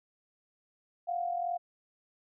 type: tone pair together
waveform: sine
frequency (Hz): 697.5 / 740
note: F5 / F#5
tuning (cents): -2 / 0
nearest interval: minor second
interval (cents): 102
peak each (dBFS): -31 / -37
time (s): 1.07-1.58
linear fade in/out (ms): 20
effects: none